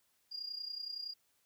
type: tone with amplitude modulation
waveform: sine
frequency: 4827 Hz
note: D8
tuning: 47 cents sharp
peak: -36 dBFS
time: 0.31-1.14 s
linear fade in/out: 20 ms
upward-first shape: sine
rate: 30.7 Hz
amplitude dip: 75%
effects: tanh soft clip ceiling -32 dBFS + white hiss -75 dBFS RMS until 1.45 s